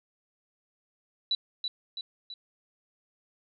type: tone with echo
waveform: sine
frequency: 3949 Hz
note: B7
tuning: 1 cent flat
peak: -24 dBFS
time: 1.31-1.35 s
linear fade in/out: 2 ms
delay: 330 ms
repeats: 3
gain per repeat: -5 dB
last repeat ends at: 2.34 s
effects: none